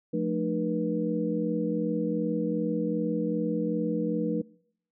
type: tone cluster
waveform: sine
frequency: 175.6 / 218.2 / 303.2 / 481.9 Hz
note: F3 / A3 / D#4 / B4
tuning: +10 / -14 / -45 / -43 cents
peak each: -31 dBFS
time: 0.13-4.42 s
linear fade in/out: 10 ms
effects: noise-tail reverb RT60 0.7 s tail -25 dB re dry